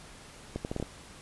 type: accelerating click train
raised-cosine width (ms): 2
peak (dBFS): -19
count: 6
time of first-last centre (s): 0.56-0.826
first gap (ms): 89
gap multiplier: 0.74
effects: pink hiss -50 dBFS RMS until 1.21 s + resampled to 24000 Hz